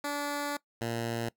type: tone pair in turn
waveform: 10% pulse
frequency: 289 / 116.22 Hz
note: D4 / A#2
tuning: -28 / -5 cents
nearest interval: octave + major third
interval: 1577 cents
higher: first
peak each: -23 dBFS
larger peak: neither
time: 0.04-0.57 / 0.81-1.29 s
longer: first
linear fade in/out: 5 ms
effects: noise-tail reverb RT60 0.1 s tail -21 dB re dry